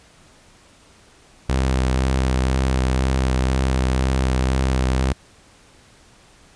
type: tone with vibrato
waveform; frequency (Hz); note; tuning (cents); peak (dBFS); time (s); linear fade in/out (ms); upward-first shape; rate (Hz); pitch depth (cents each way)
sawtooth; 64.9; C2; -13; -13; 1.49-5.13; 5; sine; 2; 22
effects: pink hiss -51 dBFS RMS until 6.55 s + resampled to 22050 Hz